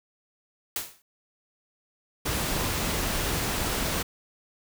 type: noise with exponential decay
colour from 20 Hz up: white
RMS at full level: -27 dBFS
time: 0.76-1.02 s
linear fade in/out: 2 ms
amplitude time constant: 55 ms
type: noise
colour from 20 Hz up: pink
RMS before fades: -28 dBFS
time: 2.25-4.03 s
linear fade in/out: 10 ms
effects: none